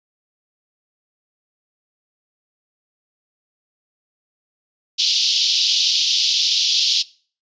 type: band-pass noise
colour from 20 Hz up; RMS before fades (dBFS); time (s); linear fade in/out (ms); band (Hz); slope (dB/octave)
white; -18; 4.98-7.03; 20; 3000 to 5400; 48
effects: noise-tail reverb RT60 0.4 s tail -20 dB re dry + resampled to 16000 Hz